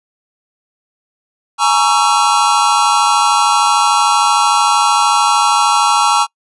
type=chord; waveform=square; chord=A# half-diminished seventh; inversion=third; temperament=just; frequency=839.1 / 932.3 / 1118.8 / 1342.6 Hz; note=G#5 / A#5 / C#6 / E6; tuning=+18 / 0 / +16 / +31 cents; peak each=-16 dBFS; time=1.58-6.27 s; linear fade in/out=50 ms; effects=noise-tail reverb RT60 0.1 s tail -25 dB re dry + resampled to 24000 Hz